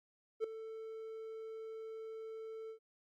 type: tone with ADSR envelope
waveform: triangle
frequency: 443.8 Hz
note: A4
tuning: 15 cents sharp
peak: -28 dBFS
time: 0.4-2.79 s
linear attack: 41 ms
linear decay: 4 ms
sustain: -14 dB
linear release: 91 ms
effects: Opus 48 kbps